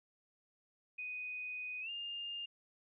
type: tone with pitch glide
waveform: sine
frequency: 2492 to 2813 Hz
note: D#7 to F7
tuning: +2 to +12 cents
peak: -40 dBFS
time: 0.98-2.46 s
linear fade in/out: 10 ms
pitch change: +210 cents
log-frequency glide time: 1.81-1.9 s
effects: none